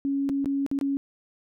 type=tone with dropouts; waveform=sine; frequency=277.2 Hz; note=C#4; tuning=in tune; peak=-23 dBFS; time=0.05-0.97 s; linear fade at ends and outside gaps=0 ms; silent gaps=0.291-0.297 / 0.445-0.458 / 0.664-0.714 / 0.789-0.812 s; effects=none